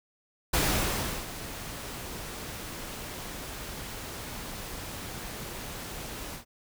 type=noise with ADSR envelope; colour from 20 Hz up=pink; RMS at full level=-25 dBFS; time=0.53-6.45 s; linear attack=10 ms; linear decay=720 ms; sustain=-14 dB; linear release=110 ms; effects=none